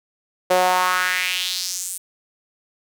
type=tone with high-pass filter sweep; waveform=sawtooth; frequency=182.5 Hz; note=F#3; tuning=24 cents flat; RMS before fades=-21 dBFS; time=0.5-1.98 s; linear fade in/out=10 ms; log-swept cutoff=530 to 9600 Hz; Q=3; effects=none